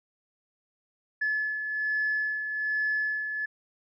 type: beating tone pair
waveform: sine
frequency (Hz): 1720 / 1721.2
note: A6 / A6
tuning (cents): -40 / -39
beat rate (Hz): 1.2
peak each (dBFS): -26 / -35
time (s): 1.21-3.46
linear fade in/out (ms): 10
effects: tanh soft clip ceiling -20 dBFS